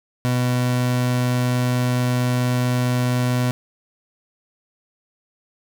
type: tone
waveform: 30% pulse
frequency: 124.4 Hz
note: B2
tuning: 13 cents sharp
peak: -15 dBFS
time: 0.25-3.51 s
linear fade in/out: 0 ms
effects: none